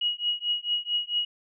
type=tone with tremolo; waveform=sine; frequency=2900 Hz; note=F#7; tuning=35 cents flat; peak=-21 dBFS; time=0.01-1.25 s; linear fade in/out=5 ms; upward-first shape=triangle; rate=4.5 Hz; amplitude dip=100%; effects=none